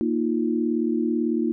sine chord, Bb suspended fourth, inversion none, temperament equal, 233.1 / 311.1 / 349.2 Hz, Bb3 / Eb4 / F4, 0 / 0 / 0 cents, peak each -24 / -25 / -26 dBFS, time 0.01-1.52 s, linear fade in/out 0 ms, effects none

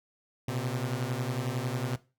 sawtooth beating tone pair, 120 / 131 Hz, B2 / C3, -49 / +2 cents, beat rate 11 Hz, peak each -29 dBFS, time 0.48-1.96 s, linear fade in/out 5 ms, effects noise-tail reverb RT60 0.3 s tail -18 dB re dry

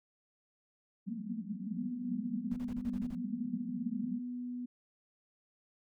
white band-pass noise, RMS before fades -40 dBFS, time 1.06-4.2 s, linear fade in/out 20 ms, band 180 to 240 Hz, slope 96 dB/octave
sine tone, 246.2 Hz, B3, 5 cents flat, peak -37 dBFS, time 1.76-4.66 s, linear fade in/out 10 ms
brown noise bursts, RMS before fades -47 dBFS, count 8, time 2.51-3.153 s, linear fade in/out 5 ms, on 55 ms, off 29 ms
effects none

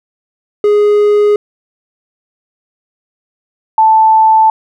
triangle / sine tone pair in turn, 415.3 / 880 Hz, G#4 / A5, 0 / 0 cents, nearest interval octave + minor second, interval 1300 cents, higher second, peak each -4 dBFS, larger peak neither, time 0.64-1.36 / 3.78-4.5 s, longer neither, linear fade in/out 2 ms, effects none

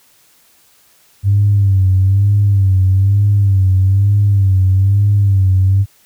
sine tone with vibrato, 98 Hz, G2, in tune, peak -7 dBFS, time 1.23-5.86 s, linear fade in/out 50 ms, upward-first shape sine, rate 1.1 Hz, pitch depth 74 cents each way, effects tanh soft clip ceiling -3 dBFS + white hiss -51 dBFS RMS until 6.05 s

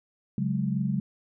sine chord, C# suspended fourth, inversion none, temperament just, 138.59 / 184.79 / 207.9 Hz, C#3 / F#3 / G#3, 0 / -2 / +2 cents, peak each -29 dBFS, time 0.38-1 s, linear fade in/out 2 ms, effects none

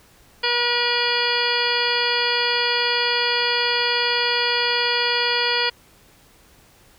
harmonic tone, 480.9 Hz, B4, 46 cents flat, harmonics 1 / 2 / 3 / 4 / 5 / 6 / 7 / 9 / 10, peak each -27 / -27 / -27 / -27 / -27 / -27 / -27 / -27 / -27 dBFS, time 0.43-5.7 s, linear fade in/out 10 ms, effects pink hiss -53 dBFS RMS until 6.98 s

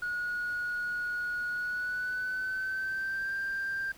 sine tone with pitch glide, 1451 to 1582.3 Hz, F#6 to G6, -34 to +16 cents, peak -29 dBFS, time 0.02-3.92 s, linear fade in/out 5 ms, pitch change +150 cents, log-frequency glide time 1.5-3.33 s, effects tanh soft clip ceiling -28 dBFS + pink hiss -55 dBFS RMS until 3.97 s

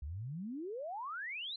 sine exponential sweep, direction up, 65.41 to 4186 Hz, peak -39 dBFS, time 0.02-1.56 s, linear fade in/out 5 ms, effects none

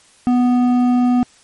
sine tone with hard clipping, 246.9 Hz, B3, in tune, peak -13 dBFS, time 0.27-1.23 s, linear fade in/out 0 ms, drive 8 dB, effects white hiss -50 dBFS RMS until 1.43 s + MP3 48 kbps

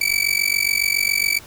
sawtooth tone with amplitude modulation, 2301 Hz, D7, 36 cents flat, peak -10 dBFS, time 0.01-1.39 s, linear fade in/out 5 ms, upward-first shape sine, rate 47.2 Hz, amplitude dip 95%, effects pink hiss -43 dBFS RMS until 1.46 s

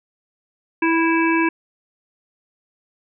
harmonic tone, 328.7 Hz, E4, 5 cents flat, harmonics 1 / 3 / 5 / 7 / 8, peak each -17 / -22 / -24 / -25 / -26 dBFS, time 0.82-1.49 s, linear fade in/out 5 ms, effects none

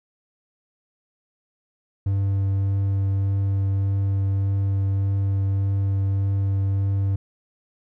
triangle tone with vibrato, 98 Hz, G2, in tune, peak -17 dBFS, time 2.06-7.16 s, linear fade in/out 5 ms, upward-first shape triangle, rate 1.7 Hz, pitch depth 10 cents each way, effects none

